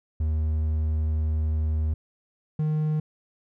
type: tone pair in turn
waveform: triangle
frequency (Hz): 77.78 / 153.86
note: D#2 / D#3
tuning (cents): 0 / -19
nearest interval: octave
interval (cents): 1181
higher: second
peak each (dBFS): -20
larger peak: neither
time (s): 0.2-1.94 / 2.59-3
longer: first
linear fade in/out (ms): 5
effects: none